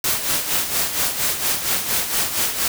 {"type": "noise with tremolo", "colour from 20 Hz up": "white", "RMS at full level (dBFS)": -19, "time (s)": [0.04, 2.68], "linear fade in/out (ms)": 2, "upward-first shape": "sine", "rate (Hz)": 4.3, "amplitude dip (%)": 60, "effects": []}